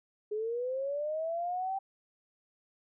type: linear sweep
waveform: sine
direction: up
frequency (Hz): 415.3 to 784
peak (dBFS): -31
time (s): 0.31-1.79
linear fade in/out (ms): 10
effects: none